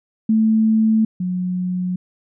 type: tone pair in turn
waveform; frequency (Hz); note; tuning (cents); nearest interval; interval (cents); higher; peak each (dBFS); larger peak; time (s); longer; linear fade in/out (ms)
sine; 220 / 181.54; A3 / F#3; 0 / -33; minor third; 333; first; -12 / -19; first; 0.29-1.05 / 1.2-1.96; neither; 5
effects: none